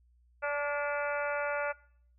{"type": "harmonic tone with a mistuned harmonic", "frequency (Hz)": 290.2, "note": "D4", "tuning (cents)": -21, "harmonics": [2, 3, 4, 5, 6, 7, 8, 9], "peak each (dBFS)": [-33, -39, -41, -34, -45, -44, -43, -47], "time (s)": [0.42, 1.73], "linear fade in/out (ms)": 20, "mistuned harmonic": 5, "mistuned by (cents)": -22, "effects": ["noise-tail reverb RT60 0.6 s tail -22 dB re dry", "added 60 Hz sine -62 dBFS peak until 2.18 s"]}